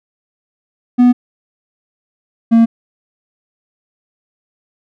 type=tone pair in turn; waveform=triangle; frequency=246.2 / 228.9 Hz; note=B3 / A#3; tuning=-5 / -31 cents; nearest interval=minor second; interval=126 cents; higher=first; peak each=-3 dBFS; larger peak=neither; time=0.98-1.13 / 2.51-2.66 s; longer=neither; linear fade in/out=20 ms; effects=none

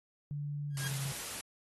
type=tone with pitch glide; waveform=sine; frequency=145.4 to 136.45 Hz; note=D3 to C#3; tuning=-17 to -27 cents; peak=-35 dBFS; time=0.31-1.12 s; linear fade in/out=0 ms; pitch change=-110 cents; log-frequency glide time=0.7-0.8 s
type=tone with exponential growth; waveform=sawtooth; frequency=1627 Hz; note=G#6; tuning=36 cents flat; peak=-32 dBFS; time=0.7-0.88 s; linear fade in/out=5 ms; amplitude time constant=38 ms
type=noise; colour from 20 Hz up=white; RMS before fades=-41 dBFS; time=0.77-1.41 s; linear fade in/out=2 ms
effects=AAC 32 kbps

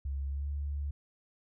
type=tone with pitch glide; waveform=sine; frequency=69 to 71.68 Hz; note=C#2 to D2; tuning=-7 to -41 cents; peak=-32 dBFS; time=0.05-0.91 s; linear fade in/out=5 ms; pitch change=+66 cents; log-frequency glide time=0.28-0.48 s; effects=none

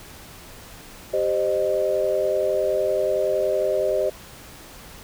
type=chord; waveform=sine; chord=C minor; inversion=second; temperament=equal with one note detuned; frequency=392 / 523.3 / 614 Hz; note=G4 / C5 / Eb5; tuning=0 / 0 / -23 cents; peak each=-25 / -24 / -22 dBFS; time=1.13-4.1 s; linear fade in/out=10 ms; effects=pink hiss -43 dBFS RMS until 5.03 s

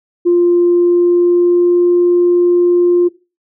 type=tone with pitch glide; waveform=sine; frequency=349.2 to 351.6 Hz; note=F4 to F4; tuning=0 to +12 cents; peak=-6 dBFS; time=0.25-3.09 s; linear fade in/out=20 ms; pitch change=+12 cents; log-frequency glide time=0.62-1.88 s; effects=noise-tail reverb RT60 0.3 s tail -19 dB re dry + tanh soft clip ceiling -3 dBFS

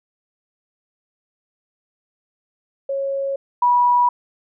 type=tone pair in turn; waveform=sine; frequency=549 / 974.2 Hz; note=C#5 / B5; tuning=-17 / -24 cents; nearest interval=minor seventh; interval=993 cents; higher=second; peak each=-20 / -12 dBFS; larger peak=second; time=2.89-3.36 / 3.62-4.09 s; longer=neither; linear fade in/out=5 ms; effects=none

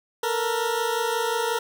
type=tone pair together; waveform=20% pulse; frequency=449.8 / 475.4 Hz; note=A4 / A#4; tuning=+38 / +34 cents; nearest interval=minor second; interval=96 cents; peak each=-21 dBFS; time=0.23-1.59 s; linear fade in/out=5 ms; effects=none

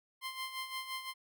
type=tone with tremolo; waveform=15% pulse; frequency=1046.5 Hz; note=C6; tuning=in tune; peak=-30 dBFS; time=0.21-1.14 s; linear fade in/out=50 ms; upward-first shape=sine; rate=5.8 Hz; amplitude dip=65%; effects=none

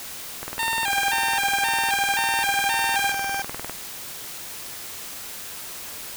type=click train; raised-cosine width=0.5 ms; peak=-16 dBFS; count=66; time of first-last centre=0.43-3.696 s; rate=19.9 Hz
type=tone with vibrato; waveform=15% pulse; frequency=854 Hz; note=G#5; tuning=48 cents sharp; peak=-16 dBFS; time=0.59-3.12 s; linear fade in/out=2 ms; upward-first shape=square; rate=1.9 Hz; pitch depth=110 cents each way
type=tone; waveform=20% pulse; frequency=790 Hz; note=G5; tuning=13 cents sharp; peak=-20 dBFS; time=0.9-3.42 s; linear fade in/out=2 ms
effects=white hiss -36 dBFS RMS until 6.16 s

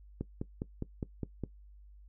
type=click train; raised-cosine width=3 ms; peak=-22 dBFS; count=7; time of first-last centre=0.21-1.437 s; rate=4.89 Hz; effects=noise-tail reverb RT60 0.1 s tail -18 dB re dry + added 50 Hz sine -52 dBFS peak until 2.08 s

